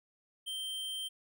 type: tone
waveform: square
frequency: 3136 Hz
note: G7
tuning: in tune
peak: -37 dBFS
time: 0.46-1.09 s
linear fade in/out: 20 ms
effects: none